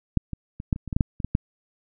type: clicks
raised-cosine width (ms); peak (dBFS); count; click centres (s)
5; -6 / -18 / -21 / -8 / -22 / -22 / -15 / -8 / -6 / -19 / -13 / -7; 12; 0.173 / 0.333 / 0.601 / 0.728 / 0.761 / 0.877 / 0.928 / 0.965 / 1.008 / 1.202 / 1.246 / 1.351
effects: none